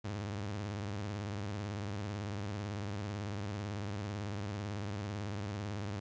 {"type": "tone with vibrato", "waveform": "sawtooth", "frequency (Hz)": 101.9, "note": "G#2", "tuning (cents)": -32, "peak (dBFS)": -33, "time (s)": [0.04, 6], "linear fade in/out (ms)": 10, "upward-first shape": "sine", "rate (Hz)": 18, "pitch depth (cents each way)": 140, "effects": ["resampled to 16000 Hz", "12-bit"]}